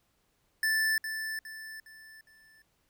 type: tone with echo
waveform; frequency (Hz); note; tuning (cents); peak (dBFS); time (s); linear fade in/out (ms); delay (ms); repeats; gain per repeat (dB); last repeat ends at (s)
square; 1760; A6; 0; -26; 0.63-0.98; 2; 410; 4; -8; 2.62
effects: pink hiss -73 dBFS RMS until 2.89 s